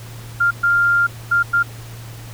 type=tone bursts at uneven times; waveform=sine; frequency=1396.9 Hz; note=F6; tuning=in tune; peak=-12 dBFS; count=4; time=0.4-0.51 / 0.63-1.07 / 1.31-1.43 / 1.53-1.63 s; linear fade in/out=10 ms; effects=added 115 Hz sine -33 dBFS peak until 2.33 s + pink hiss -40 dBFS RMS until 2.33 s